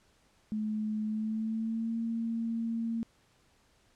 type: tone with pitch glide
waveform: sine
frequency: 214.6 to 228.7 Hz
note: A3 to A#3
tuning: -43 to -33 cents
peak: -30 dBFS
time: 0.52-3.03 s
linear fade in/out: 0 ms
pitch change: +110 cents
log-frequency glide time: 1.05-1.96 s
effects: pink hiss -67 dBFS RMS until 3.95 s + low-pass 9000 Hz 12 dB/octave